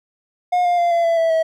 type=tone with pitch steps; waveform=triangle; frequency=717 / 704.7 / 692.6 / 680.7 / 669 / 657.5 / 646.2 Hz; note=F5 / F5 / F5 / F5 / E5 / E5 / E5; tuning=+45 / +15 / -15 / -45 / +25 / -5 / -35 cents; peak=-12 dBFS; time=0.52-1.43 s; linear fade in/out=10 ms; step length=130 ms; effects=none